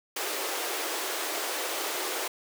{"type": "high-pass noise", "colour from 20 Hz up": "pink", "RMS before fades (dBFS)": -32, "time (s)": [0.16, 2.28], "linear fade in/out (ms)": 5, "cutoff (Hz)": 330, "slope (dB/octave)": 48, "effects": []}